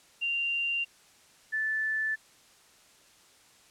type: tone pair in turn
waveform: sine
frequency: 2777 / 1753 Hz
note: F7 / A6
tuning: -10 / -7 cents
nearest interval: minor sixth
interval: 797 cents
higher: first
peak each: -27 dBFS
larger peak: neither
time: 0.21-0.85 / 1.52-2.16 s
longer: neither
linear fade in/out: 20 ms
effects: white hiss -59 dBFS RMS until 3.7 s + low-pass 9000 Hz 12 dB/octave